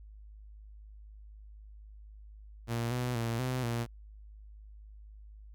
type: tone with pitch steps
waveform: sawtooth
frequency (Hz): 117.1 / 124 / 115.8 / 127.6 / 117.7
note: A#2 / B2 / A#2 / C3 / A#2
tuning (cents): +8 / +7 / -11 / -43 / +17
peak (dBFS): -27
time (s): 2.67-3.87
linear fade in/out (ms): 50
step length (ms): 240
effects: added 52 Hz sine -48 dBFS peak until 5.54 s